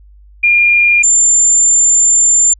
sine tone pair in turn, 2409 / 7219 Hz, D7 / A8, +43 / +43 cents, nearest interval octave + perfect fifth, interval 1900 cents, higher second, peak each -6 dBFS, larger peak neither, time 0.43-1.03 / 1.03-2.54 s, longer second, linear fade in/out 10 ms, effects added 50 Hz sine -38 dBFS peak until 2.59 s

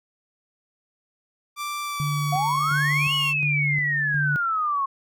sawtooth tone with pitch glide, 1174.7 to 1089.7 Hz, D6 to C#6, 0 to -30 cents, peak -24 dBFS, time 1.56-3.34 s, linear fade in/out 50 ms, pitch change -130 cents, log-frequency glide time 1.82-2.78 s
sine tone with tremolo, 146.5 Hz, D3, 4 cents flat, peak -23 dBFS, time 2-4.36 s, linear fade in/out 0 ms, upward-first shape square, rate 1.4 Hz, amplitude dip 50%
sine exponential two-way sweep, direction up then down, 698.5 to 2960 to 1077 Hz, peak -21 dBFS, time 2.32-4.86 s, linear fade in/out 10 ms, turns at 3.14 s
effects none

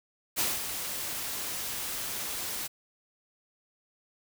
white noise with ADSR envelope, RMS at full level -27 dBFS, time 0.36-2.68 s, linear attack 35 ms, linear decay 200 ms, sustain -8 dB, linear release 18 ms, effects none

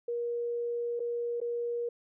sine tone with dropouts, 474.7 Hz, A#4, 31 cents sharp, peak -30 dBFS, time 0.08-1.89 s, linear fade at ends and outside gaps 5 ms, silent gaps 0.995-1.001 / 1.403-1.414 s, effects none

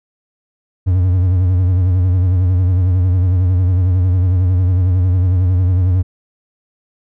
triangle tone with vibrato, 91.1 Hz, F#2, 26 cents flat, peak -8 dBFS, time 0.86-6.03 s, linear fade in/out 20 ms, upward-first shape sine, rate 11 Hz, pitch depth 68 cents each way, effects none

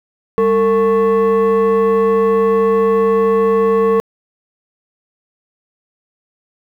sine tone with frequency modulation, 452.3 Hz, A4, 48 cents sharp, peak -8 dBFS, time 0.38-4 s, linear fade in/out 0 ms, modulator 651 Hz, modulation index 0.68, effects tanh soft clip ceiling -8 dBFS + 8-bit

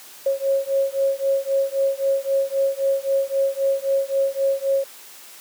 sine beating tone pair, 544 / 547.8 Hz, C#5 / C#5, -33 / -21 cents, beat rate 3.8 Hz, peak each -21 dBFS, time 0.26-4.84 s, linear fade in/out 5 ms, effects white hiss -43 dBFS RMS until 5.4 s + high-pass 300 Hz 12 dB/octave

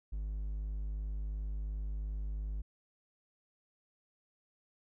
triangle tone, 51.4 Hz, G#1, 17 cents flat, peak -33 dBFS, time 0.12-2.62 s, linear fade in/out 10 ms, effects none

